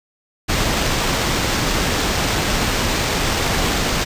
pink noise with sample-and-hold, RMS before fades -19 dBFS, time 0.48-4.05 s, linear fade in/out 20 ms, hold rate 11025 Hz, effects resampled to 32000 Hz

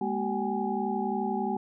sine tone cluster, 206.2 / 237.6 / 381.8 / 769 / 832 Hz, G#3 / A#3 / G4 / G5 / G#5, -12 / +33 / -46 / -33 / +3 cents, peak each -32 / -34 / -33 / -35 / -33 dBFS, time 0.01-1.57 s, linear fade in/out 5 ms, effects none

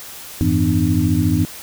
sine tone cluster, 89.9 / 103.9 / 164.3 / 252 / 301.7 Hz, F#2 / G#2 / E3 / B3 / D4, -49 / +1 / -5 / +35 / +47 cents, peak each -20 dBFS, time 0.41-1.45 s, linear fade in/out 0 ms, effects white hiss -35 dBFS RMS until 1.62 s

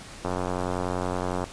click train, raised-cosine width 1 ms, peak -14 dBFS, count 109, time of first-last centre 0.25-1.441 s, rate 90.7 Hz, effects pink hiss -43 dBFS RMS until 1.52 s + resampled to 22050 Hz

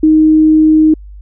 sine tone, 311.8 Hz, D#4, 4 cents sharp, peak -4 dBFS, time 0.03-0.94 s, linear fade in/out 5 ms, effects added 50 Hz sine -29 dBFS peak until 1.21 s

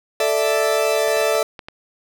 40% pulse chord, A suspended fourth, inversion none, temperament equal, 440 / 587.3 / 659.3 Hz, A4 / D5 / E5, 0 / 0 / 0 cents, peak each -20 dBFS, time 0.2-1.43 s, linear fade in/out 2 ms
clicks, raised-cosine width 0.3 ms, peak -18 dBFS, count 6, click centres 1.081 / 1.167 / 1.213 / 1.353 / 1.592 / 1.685 s
effects none

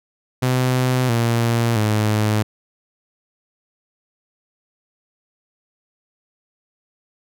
sawtooth tone with pitch steps, 127.4 / 116.83 / 107.13 Hz, C3 / A#2 / A2, -46 / +4 / -46 cents, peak -12 dBFS, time 0.42-2.43 s, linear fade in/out 10 ms, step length 670 ms, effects none

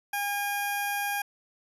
10% pulse tone with notch filter, 812 Hz, G#5, 39 cents flat, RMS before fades -30 dBFS, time 0.13-1.22 s, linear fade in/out 5 ms, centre 4000 Hz, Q 0.73, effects resampled to 32000 Hz

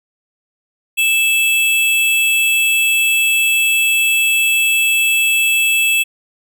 square tone pair together, 2637 / 3322 Hz, E7 / G#7, 0 / 0 cents, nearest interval major third, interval 400 cents, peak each -13 / -21 dBFS, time 0.97-6.04 s, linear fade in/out 20 ms, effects none

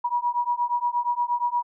sine beating tone pair, 960 / 968.5 Hz, B5 / B5, -49 / -34 cents, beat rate 8.5 Hz, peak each -25 / -25 dBFS, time 0.04-1.63 s, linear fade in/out 10 ms, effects none

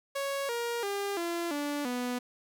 sawtooth tone with pitch steps, 554.4 / 471.6 / 401.2 / 341.3 / 290.3 / 247 Hz, C#5 / A#4 / G4 / F4 / D4 / B3, 0 / +20 / +40 / -40 / -20 / 0 cents, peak -27 dBFS, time 0.15-2.19 s, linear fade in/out 10 ms, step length 340 ms, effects none

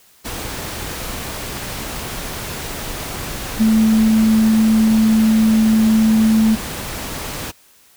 sine tone in noise, 220 Hz, A3, in tune, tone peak -10 dBFS, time 3.59-6.56 s, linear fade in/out 20 ms, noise pink, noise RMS -27 dBFS, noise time 0.24-7.52 s, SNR +14 dB, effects white hiss -51 dBFS RMS until 7.96 s

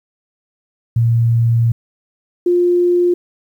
sine tone pair in turn, 116.2 / 352.7 Hz, A#2 / F4, -5 / +17 cents, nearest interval octave + perfect fifth, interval 1922 cents, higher second, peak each -10 dBFS, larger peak neither, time 0.96-1.72 / 2.46-3.14 s, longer first, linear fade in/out 5 ms, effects 8-bit

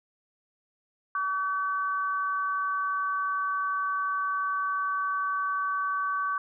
sine tone pair together, 1143 / 1525.7 Hz, D6 / G6, -47 / -47 cents, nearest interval perfect fourth, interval 500 cents, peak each -27 / -32 dBFS, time 1.15-6.38 s, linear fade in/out 2 ms, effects none

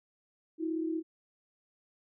sine tone pair together, 320.8 / 357.5 Hz, E4 / F4, -47 / +41 cents, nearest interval major second, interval 188 cents, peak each -31 / -38 dBFS, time 0.58-1.03 s, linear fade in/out 50 ms, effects none

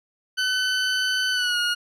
20% pulse tone with pitch glide, 1511 to 1436.1 Hz, F#6 to F6, +36 to +48 cents, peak -16 dBFS, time 0.37-1.75 s, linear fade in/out 20 ms, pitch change -88 cents, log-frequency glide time 1.31-1.58 s, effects low-pass 8000 Hz 12 dB/octave

